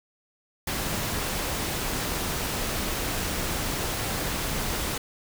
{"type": "noise", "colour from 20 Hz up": "pink", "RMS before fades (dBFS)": -29, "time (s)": [0.67, 4.98], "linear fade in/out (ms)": 5, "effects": []}